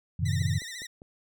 sine chord, F# diminished seventh, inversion none, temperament just, 92.5 / 111 / 133.2 / 159.84 Hz, F#2 / A2 / C3 / Eb3, 0 / +16 / +31 / +47 cents, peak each -28 / -31 / -30 / -31 dBFS, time 0.19-0.59 s, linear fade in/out 10 ms
15% pulse tone with vibrato, 1908 Hz, A#6, 40 cents sharp, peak -31 dBFS, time 0.25-0.87 s, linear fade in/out 10 ms, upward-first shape sine, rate 14 Hz, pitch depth 100 cents each way
click train, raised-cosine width 2 ms, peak -34 dBFS, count 4, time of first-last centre 0.42-1.019 s, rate 5.01 Hz
effects none

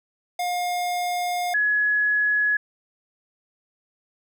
square / sine tone pair in turn, 712 / 1688.1 Hz, F5 / G#6, +33 / +28 cents, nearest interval octave + minor third, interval 1495 cents, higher second, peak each -24 / -18 dBFS, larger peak second, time 0.39-1.54 / 1.54-2.57 s, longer first, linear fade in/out 5 ms, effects none

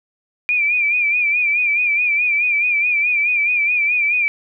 sine tone with vibrato, 2393 Hz, D7, 32 cents sharp, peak -14 dBFS, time 0.49-4.28 s, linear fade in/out 0 ms, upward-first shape sine, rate 4.7 Hz, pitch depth 69 cents each way, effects none

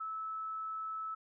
sine tone, 1305 Hz, E6, 18 cents flat, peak -37 dBFS, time 0-1.15 s, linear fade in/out 10 ms, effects none

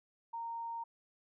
sine tone, 925 Hz, A#5, 14 cents flat, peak -38 dBFS, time 0.33-0.84 s, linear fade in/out 10 ms, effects none

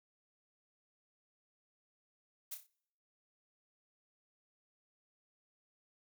blue noise with echo, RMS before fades -42 dBFS, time 2.51-2.55 s, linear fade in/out 10 ms, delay 30 ms, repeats 4, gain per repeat -7 dB, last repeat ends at 2.67 s, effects noise-tail reverb RT60 0.7 s tail -25 dB re dry

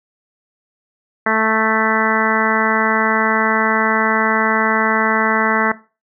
harmonic tone, 220 Hz, A3, in tune, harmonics 1 / 2 / 3 / 4 / 5 / 6 / 7 / 8 / 9, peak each -22 / -22 / -22 / -22 / -22 / -22 / -22 / -22 / -22 dBFS, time 1.26-5.72 s, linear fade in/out 5 ms, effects noise-tail reverb RT60 0.3 s tail -17 dB re dry

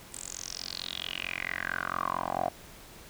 10% pulse tone with band-pass filter sweep, 44.49 Hz, F1, 33 cents sharp, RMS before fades -35 dBFS, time 0.12-2.49 s, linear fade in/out 10 ms, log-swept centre 8500 to 700 Hz, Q 6.5, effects pink hiss -50 dBFS RMS until 3.09 s

